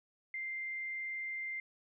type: tone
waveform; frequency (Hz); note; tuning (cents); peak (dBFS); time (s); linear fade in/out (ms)
sine; 2093; C7; 0; -37; 0.34-1.6; 2
effects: none